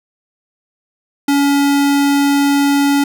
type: tone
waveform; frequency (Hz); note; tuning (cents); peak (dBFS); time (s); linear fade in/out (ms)
square; 282.4; C#4; +32; -11; 1.28-3.04; 5
effects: none